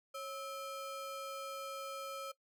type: ring-modulated tone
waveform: square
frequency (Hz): 925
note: A#5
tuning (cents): -14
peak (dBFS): -39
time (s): 0.14-2.32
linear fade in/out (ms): 10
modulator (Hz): 377
effects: noise-tail reverb RT60 0.1 s tail -19 dB re dry